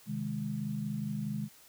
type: chord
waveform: sine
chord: Ab major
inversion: first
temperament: equal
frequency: 130.81 / 155.56 / 207.7 Hz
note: C3 / Eb3 / Ab3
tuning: 0 / 0 / 0 cents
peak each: -39 / -38 / -35 dBFS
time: 0.06-1.49 s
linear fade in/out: 50 ms
effects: white hiss -58 dBFS RMS until 1.68 s